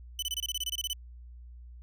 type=tone bursts; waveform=sawtooth; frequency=3000 Hz; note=F#7; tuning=23 cents sharp; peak=-27 dBFS; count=13; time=0.19-0.932 s; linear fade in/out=2 ms; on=34 ms; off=25 ms; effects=added 60 Hz sine -45 dBFS peak until 1.82 s